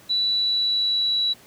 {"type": "tone with pitch glide", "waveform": "sine", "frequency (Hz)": [3951, 3921], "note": ["B7", "B7"], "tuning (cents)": [0, -13], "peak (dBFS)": -19, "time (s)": [0.09, 1.34], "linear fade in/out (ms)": 20, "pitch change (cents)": -13, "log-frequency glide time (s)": [0.26, 1.19], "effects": ["pink hiss -50 dBFS RMS until 1.46 s", "high-pass 100 Hz 12 dB/octave"]}